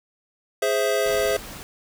square chord, Ab augmented, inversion none, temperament equal, 415.3 / 523.3 / 659.3 Hz, Ab4 / C5 / E5, 0 / 0 / 0 cents, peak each -25 dBFS, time 0.62-1.37 s, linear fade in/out 5 ms
pink noise, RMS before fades -38 dBFS, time 1.06-1.63 s, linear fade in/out 0 ms
effects none

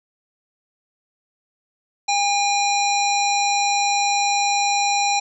harmonic tone, 810 Hz, G#5, 43 cents flat, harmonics 1 / 3 / 5 / 7 / 9, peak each -19 / -24 / -26 / -27 / -29 dBFS, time 2.08-5.2 s, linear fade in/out 10 ms, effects none

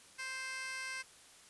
15% pulse tone with high-pass filter, 523.3 Hz, C5, in tune, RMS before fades -42 dBFS, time 0.18-1.03 s, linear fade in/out 20 ms, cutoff 1900 Hz, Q 1.2, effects white hiss -59 dBFS RMS until 1.49 s + resampled to 24000 Hz

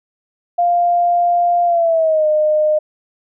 sine tone with pitch glide, 698.5 to 611.6 Hz, F5 to D#5, 0 to -30 cents, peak -11 dBFS, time 0.58-2.79 s, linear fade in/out 10 ms, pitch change -230 cents, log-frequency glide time 1.65-2.27 s, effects none

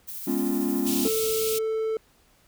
violet noise with tremolo, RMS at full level -35 dBFS, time 0.07-1.25 s, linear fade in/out 20 ms, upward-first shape sine, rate 13 Hz, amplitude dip 25%
triangle chord, C# dominant seventh, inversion second, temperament equal, 207.7 / 246.9 / 277.2 / 349.2 Hz, G#3 / B3 / C#4 / E#4, 0 / 0 / 0 / 0 cents, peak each -28 / -27 / -25 / -28 dBFS, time 0.27-1.08 s, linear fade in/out 5 ms
white band-stop noise, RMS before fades -30 dBFS, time 0.86-1.59 s, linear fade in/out 10 ms, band 330 to 2500 Hz, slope 48 dB/octave
triangle tone, 441.5 Hz, A4, 6 cents sharp, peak -22 dBFS, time 1.05-1.97 s, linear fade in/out 2 ms
effects pink hiss -61 dBFS RMS until 2.47 s

